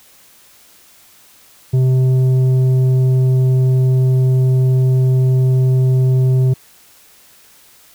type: tone with tanh clipping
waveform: sine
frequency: 129.4 Hz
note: C3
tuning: 19 cents flat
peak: -11 dBFS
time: 1.73-6.54 s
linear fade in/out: 10 ms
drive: 7 dB
effects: white hiss -47 dBFS RMS until 7.94 s